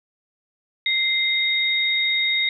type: tone pair together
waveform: sine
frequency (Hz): 2093 / 3729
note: C7 / A#7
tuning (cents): 0 / 0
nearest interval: minor seventh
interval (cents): 1000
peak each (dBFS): -21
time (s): 0.86-2.49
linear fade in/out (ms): 2
effects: none